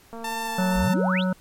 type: click train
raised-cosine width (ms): 1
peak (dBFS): -25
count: 172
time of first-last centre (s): 0.13-0.877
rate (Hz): 229
type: tone with vibrato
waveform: sawtooth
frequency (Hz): 889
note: A5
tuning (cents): +18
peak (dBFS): -24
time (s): 0.24-0.94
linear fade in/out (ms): 5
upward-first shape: square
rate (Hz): 2.1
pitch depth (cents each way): 9
type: harmonic tone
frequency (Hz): 185.3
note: F#3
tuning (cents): +3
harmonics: 1 / 3 / 5 / 7 / 8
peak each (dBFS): -21 / -29 / -36 / -37 / -35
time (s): 0.58-1.33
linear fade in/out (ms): 5
type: exponential sweep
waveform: sine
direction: up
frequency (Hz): 31.08 to 4435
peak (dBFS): -24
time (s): 0.73-1.24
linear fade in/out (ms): 50
effects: pink hiss -54 dBFS RMS until 1.4 s + MP3 64 kbps